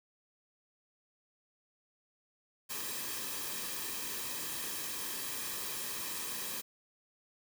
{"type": "noise with comb filter", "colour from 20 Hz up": "white", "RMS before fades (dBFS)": -39, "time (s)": [2.69, 6.62], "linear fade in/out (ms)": 20, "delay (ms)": 1.4, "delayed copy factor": -0.55, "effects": []}